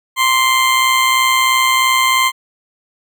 20% pulse tone with amplitude modulation, 1046.5 Hz, C6, in tune, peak -4 dBFS, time 0.16-2.32 s, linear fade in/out 50 ms, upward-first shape sine, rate 123 Hz, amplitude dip 40%, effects none

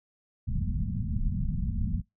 pink low-pass noise, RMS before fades -29 dBFS, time 0.47-2.02 s, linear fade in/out 20 ms, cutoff 230 Hz, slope 96 dB/octave, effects noise-tail reverb RT60 0.2 s tail -26 dB re dry

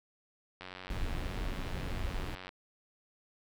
click train, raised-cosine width 0.3 ms, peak -28 dBFS, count 175, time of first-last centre 0.61-2.491 s, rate 92.5 Hz
brown noise, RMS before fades -36 dBFS, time 0.9-2.35 s, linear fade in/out 2 ms
effects none

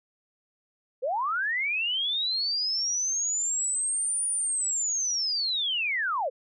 sine linear two-way sweep, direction up then down, 466.2 to 9570 to 466.2 Hz, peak -25 dBFS, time 1.02-6.3 s, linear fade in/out 20 ms, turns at 4.28 s, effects none

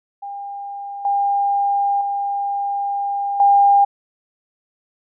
sine tone with level steps, 803 Hz, G5, 41 cents sharp, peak -27 / -15 / -19 / -9 dBFS, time 0.22-3.85 s, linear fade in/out 10 ms, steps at 1.05 / 2.01 / 3.4 s, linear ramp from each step 2 ms, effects none

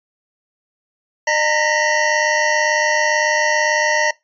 square tone cluster, 606 / 915 / 1865 / 1963 Hz, D#5 / A#5 / A#6 / B6, -46 / -32 / 0 / -11 cents, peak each -21 dBFS, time 1.27-4.11 s, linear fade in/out 5 ms, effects noise-tail reverb RT60 0.2 s tail -21 dB re dry + resampled to 16000 Hz

